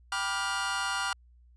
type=chord; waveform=sawtooth; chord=G dominant seventh; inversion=none; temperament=just; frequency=784 / 980 / 1176 / 1411.2 Hz; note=G5 / B5 / D6 / F6; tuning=0 / -14 / +2 / +18 cents; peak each=-33 / -32 / -32 / -28 dBFS; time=0.12-1.13 s; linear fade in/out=2 ms; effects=added 60 Hz sine -55 dBFS peak until 1.56 s + resampled to 22050 Hz